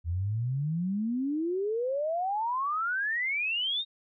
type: exponential sweep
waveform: sine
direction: up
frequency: 80.3 to 3773 Hz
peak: -27 dBFS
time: 0.04-3.85 s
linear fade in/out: 50 ms
effects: none